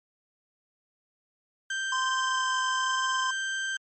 35% pulse tone, 1568 Hz, G6, in tune, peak -27 dBFS, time 1.7-3.77 s, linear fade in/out 5 ms
square tone with vibrato, 1034 Hz, C6, 21 cents flat, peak -28 dBFS, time 1.92-3.31 s, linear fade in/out 5 ms, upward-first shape triangle, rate 1.1 Hz, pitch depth 11 cents each way
effects MP3 32 kbps

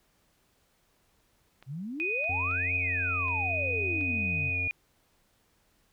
clicks, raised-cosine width 0.3 ms, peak -34 dBFS, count 5, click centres 1.626 / 2.242 / 2.513 / 3.283 / 4.011 s
sine exponential two-way sweep, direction up then down, 123.47 to 2526 to 123.47 Hz, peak -34 dBFS, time 1.66-4.52 s, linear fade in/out 50 ms, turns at 2.75 s
sine tone with pitch glide, 2489 to 2445 Hz, D#7 to D#7, 0 to -31 cents, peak -28 dBFS, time 2-4.71 s, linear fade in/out 0 ms, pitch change -31 cents, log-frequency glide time 4.5-4.59 s
harmonic tone, 89.8 Hz, F2, 49 cents sharp, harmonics 1 / 3 / 5 / 7 / 8, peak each -34 / -45 / -48 / -52 / -54 dBFS, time 2.29-4.68 s, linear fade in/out 5 ms
effects pink hiss -69 dBFS RMS until 5.92 s

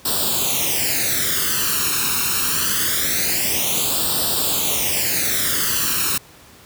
white noise with flanger, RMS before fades -20 dBFS, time 0.05-6.18 s, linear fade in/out 5 ms, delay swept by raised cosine 0.23 to 0.75 ms, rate 0.24 Hz, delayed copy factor +0.8, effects pink hiss -46 dBFS RMS until 6.65 s + high-pass 60 Hz 12 dB/octave

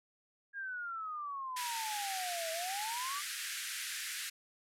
sine exponential two-way sweep, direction down then up, 1640 to 642 to 1214 Hz, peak -38 dBFS, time 0.53-3.23 s, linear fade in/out 50 ms, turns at 2.51 s
pink band-pass noise, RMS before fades -41 dBFS, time 1.56-4.3 s, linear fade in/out 10 ms, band 1500 to 13000 Hz, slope 48 dB/octave
effects none

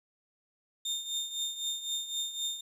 30% pulse tone with tremolo, 3636 Hz, A#7, 44 cents flat, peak -27 dBFS, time 0.85-2.61 s, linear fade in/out 5 ms, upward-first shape triangle, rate 3.9 Hz, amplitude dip 75%, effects resampled to 32000 Hz + 11-bit

